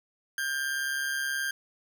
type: tone with amplitude modulation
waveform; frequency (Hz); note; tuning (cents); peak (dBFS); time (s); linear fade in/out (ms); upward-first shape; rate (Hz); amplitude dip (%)
40% pulse; 1592; G6; +26; -25; 0.38-1.51; 2; sine; 139; 55
effects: none